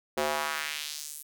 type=tone with high-pass filter sweep; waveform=square; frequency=74.8 Hz; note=D2; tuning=32 cents sharp; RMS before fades=-33 dBFS; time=0.17-1.23 s; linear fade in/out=10 ms; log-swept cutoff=440 to 11000 Hz; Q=1.4; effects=none